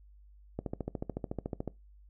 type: click train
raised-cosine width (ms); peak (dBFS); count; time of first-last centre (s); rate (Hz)
2; -21; 16; 0.59-1.677; 13.8
effects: noise-tail reverb RT60 0.2 s tail -21 dB re dry + added 50 Hz sine -54 dBFS peak until 2.09 s